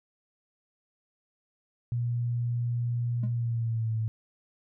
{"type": "tone with pitch glide", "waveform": "sine", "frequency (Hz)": [119.7, 111.04], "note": ["A#2", "A2"], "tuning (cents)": [46, 16], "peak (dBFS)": -26, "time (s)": [1.92, 4.08], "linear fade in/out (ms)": 0, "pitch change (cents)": -130, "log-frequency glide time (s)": [3.27, 3.97]}
{"type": "tone with exponential decay", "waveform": "triangle", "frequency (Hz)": 207.7, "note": "G#3", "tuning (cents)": 0, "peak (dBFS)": -27, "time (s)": [3.23, 3.35], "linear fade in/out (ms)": 5, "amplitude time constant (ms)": 26}
{"effects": []}